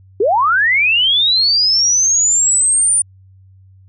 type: linear sweep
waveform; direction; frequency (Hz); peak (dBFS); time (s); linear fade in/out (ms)
sine; up; 363.1 to 9397; -10; 0.2-3.02; 5
effects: added 95 Hz sine -42 dBFS peak until 3.88 s